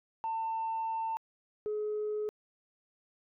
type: tone pair in turn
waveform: sine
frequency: 897 / 423.3 Hz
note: A5 / G#4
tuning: +33 / +33 cents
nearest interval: octave + minor second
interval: 1300 cents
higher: first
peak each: -30 / -30 dBFS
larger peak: neither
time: 0.24-1.17 / 1.66-2.29 s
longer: first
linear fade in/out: 0 ms
effects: tanh soft clip ceiling -28 dBFS